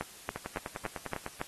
two click trains, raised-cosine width 0.5 ms, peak -18 / -21 dBFS, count 6 / 10, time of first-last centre 0.01-1.414 / 0.36-1.264 s, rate 3.56 / 9.96 Hz, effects white hiss -51 dBFS RMS until 1.47 s + AAC 32 kbps

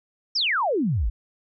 sine exponential sweep, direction down, 5720 to 43.45 Hz, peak -20 dBFS, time 0.35-1.1 s, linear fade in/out 10 ms, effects none

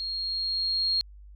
sine tone with level ramp, 4259 Hz, C8, 30 cents sharp, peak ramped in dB -30 to -22 dBFS, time 0-1.01 s, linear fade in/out 0 ms, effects added 50 Hz sine -45 dBFS peak until 1.35 s

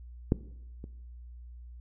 clicks, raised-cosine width 3 ms, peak -10 / -29 dBFS, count 2, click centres 0.321 / 0.841 s, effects noise-tail reverb RT60 0.8 s tail -18 dB re dry + added 60 Hz sine -44 dBFS peak until 1.8 s

